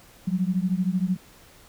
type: beating tone pair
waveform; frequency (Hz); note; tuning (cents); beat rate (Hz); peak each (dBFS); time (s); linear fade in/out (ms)
sine; 178.8 / 191.8; F3 / G3; +41 / -37; 13; -24 / -25; 0.27-1.17; 10
effects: pink hiss -52 dBFS RMS until 1.68 s